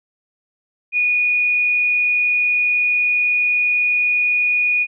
sine tone with frequency modulation, 2458 Hz, D#7, 22 cents flat, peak -14 dBFS, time 0.92-4.87 s, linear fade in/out 50 ms, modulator 47.9 Hz, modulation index 0.35, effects none

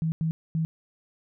sine tone bursts at uneven times, 161.1 Hz, E3, 39 cents flat, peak -23 dBFS, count 3, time 0.02-0.12 / 0.21-0.31 / 0.55-0.65 s, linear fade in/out 0 ms, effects none

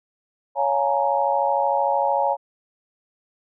sine chord, Bb minor seventh, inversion first, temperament just, 559.4 / 699.2 / 839.1 / 932.3 Hz, Db5 / F5 / Ab5 / Bb5, +16 / +2 / +18 / 0 cents, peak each -23 / -26 / -22 / -24 dBFS, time 0.55-2.37 s, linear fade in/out 50 ms, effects none

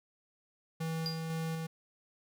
square tone with tremolo, 162.2 Hz, E3, 28 cents flat, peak -34 dBFS, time 0.8-1.67 s, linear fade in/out 10 ms, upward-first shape square, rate 2 Hz, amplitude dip 25%
triangle tone with exponential decay, 4800 Hz, D8, 37 cents sharp, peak -30 dBFS, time 1.06-1.28 s, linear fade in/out 0 ms, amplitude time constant 46 ms
effects none

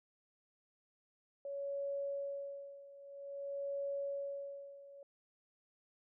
sine tone with tremolo, 560 Hz, C#5, 18 cents sharp, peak -36 dBFS, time 1.45-5.03 s, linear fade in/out 2 ms, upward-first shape sine, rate 0.51 Hz, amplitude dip 85%, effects none

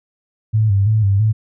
sine tone with vibrato, 103.83 Hz, G#2, in tune, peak -11 dBFS, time 0.53-1.33 s, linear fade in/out 20 ms, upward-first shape square, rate 3 Hz, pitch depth 85 cents each way, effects none

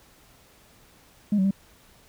sine tone with pitch steps, 207.2 / 189.7 / 195.7 Hz, G#3 / F#3 / G3, -4 / +43 / -3 cents, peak -17 dBFS, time 1.32-1.509 s, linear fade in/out 5 ms, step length 63 ms, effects tanh soft clip ceiling -16 dBFS + pink hiss -56 dBFS RMS until 2.08 s

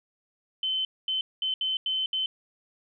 sine tone bursts at uneven times, 3064 Hz, G7, 40 cents flat, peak -25 dBFS, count 6, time 0.63-0.85 / 1.08-1.21 / 1.42-1.54 / 1.61-1.77 / 1.86-2.06 / 2.13-2.26 s, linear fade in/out 2 ms, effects none

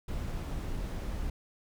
brown noise, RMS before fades -35 dBFS, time 0.08-1.3 s, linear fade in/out 5 ms, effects none

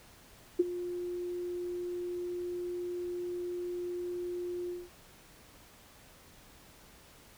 sine tone with ADSR envelope, 353.9 Hz, F4, 23 cents sharp, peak -19 dBFS, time 0.59-4.9 s, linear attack 10 ms, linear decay 26 ms, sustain -15 dB, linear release 210 ms, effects pink hiss -57 dBFS RMS until 7.37 s

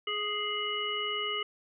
harmonic tone with a mistuned harmonic, 418.8 Hz, G#4, 15 cents sharp, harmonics 1 / 3 / 5 / 7, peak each -38 / -36 / -37 / -33 dBFS, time 0.07-1.43 s, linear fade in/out 5 ms, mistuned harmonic 3, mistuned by -17 cents, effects none

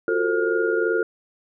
sine tone cluster, 353.1 / 375.9 / 448.2 / 527 / 1422 Hz, F4 / F#4 / A4 / C5 / F6, +19 / +27 / +32 / +12 / +31 cents, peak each -24 / -30 / -22 / -30 / -26 dBFS, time 0.08-1.03 s, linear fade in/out 2 ms, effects none

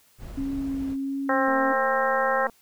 brown noise, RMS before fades -38 dBFS, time 0.18-0.97 s, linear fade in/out 50 ms
sine tone with vibrato, 272.6 Hz, C#4, 29 cents flat, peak -26 dBFS, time 0.37-1.73 s, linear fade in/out 10 ms, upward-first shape triangle, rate 1.5 Hz, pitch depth 18 cents each way
harmonic tone, 265.5 Hz, C4, 25 cents sharp, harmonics 2 / 3 / 4 / 5 / 6 / 7, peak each -25 / -27 / -28 / -29 / -30 / -30 dBFS, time 1.29-2.47 s, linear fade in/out 2 ms
click train, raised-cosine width 1 ms, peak -27 dBFS, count 235, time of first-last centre 1.48-2.497 s, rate 230 Hz
effects white hiss -60 dBFS RMS until 2.61 s

